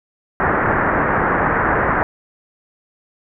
white low-pass noise, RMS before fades -17 dBFS, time 0.4-2.03 s, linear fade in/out 0 ms, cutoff 1800 Hz, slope 48 dB/octave, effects none

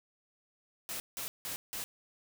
white noise bursts, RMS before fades -39 dBFS, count 4, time 0.89-1.84 s, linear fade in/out 0 ms, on 110 ms, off 170 ms, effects none

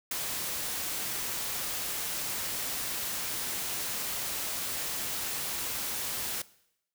white noise with ADSR envelope, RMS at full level -31 dBFS, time 0.11-6.42 s, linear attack 4 ms, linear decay 18 ms, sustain -3 dB, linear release 5 ms, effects noise-tail reverb RT60 0.8 s tail -20 dB re dry

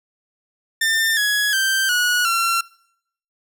sawtooth tone with pitch steps, 1797 / 1676.7 / 1564.4 / 1459.6 / 1361.9 Hz, A6 / G#6 / G6 / F#6 / F6, +36 / +16 / -4 / -24 / -44 cents, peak -13 dBFS, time 0.81-2.61 s, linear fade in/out 5 ms, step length 360 ms, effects noise-tail reverb RT60 0.7 s tail -23 dB re dry

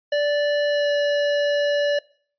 square tone with pitch glide, 584 to 579.6 Hz, D5 to D5, -10 to -23 cents, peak -19 dBFS, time 0.12-1.99 s, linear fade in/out 5 ms, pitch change -13 cents, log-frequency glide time 0.68-0.91 s, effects noise-tail reverb RT60 0.5 s tail -22 dB re dry + resampled to 11025 Hz

